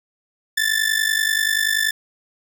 sawtooth ring-modulated tone, 1760 Hz, A6, in tune, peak -11 dBFS, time 0.57-1.91 s, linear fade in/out 5 ms, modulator 25.2 Hz, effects 8-bit

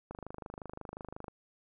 click train, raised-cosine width 1 ms, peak -28 dBFS, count 31, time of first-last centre 0.11-1.282 s, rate 25.6 Hz, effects none

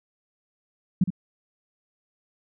sine tone with echo, 183 Hz, F#3, 19 cents flat, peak -15 dBFS, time 1.01-1.04 s, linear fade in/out 5 ms, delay 64 ms, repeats 1, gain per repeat -8 dB, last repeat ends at 1.104 s, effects none

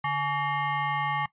sine tone with frequency modulation, 144.6 Hz, D3, 27 cents flat, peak -25 dBFS, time 0.04-1.26 s, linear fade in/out 5 ms, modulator 991 Hz, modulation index 1.8, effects noise-tail reverb RT60 0.1 s tail -18 dB re dry + resampled to 8000 Hz

